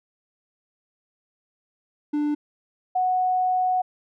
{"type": "tone pair in turn", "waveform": ["triangle", "sine"], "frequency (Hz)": [295.9, 737.5], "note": ["D4", "F#5"], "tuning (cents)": [13, -6], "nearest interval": "octave + major third", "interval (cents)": 1581, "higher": "second", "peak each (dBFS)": -19, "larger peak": "neither", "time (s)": [[2.13, 2.35], [2.95, 3.82]], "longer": "second", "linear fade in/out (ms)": 10, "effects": []}